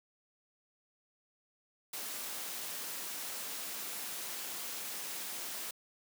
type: noise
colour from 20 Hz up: white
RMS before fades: -41 dBFS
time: 1.93-5.71 s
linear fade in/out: 5 ms
effects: high-pass 200 Hz 12 dB/octave